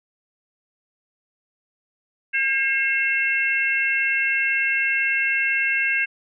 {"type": "harmonic tone", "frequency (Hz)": 538, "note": "C5", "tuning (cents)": 48, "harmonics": [3, 4, 5], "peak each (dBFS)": [-23, -23, -23], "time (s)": [2.33, 6.06], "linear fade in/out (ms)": 20, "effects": []}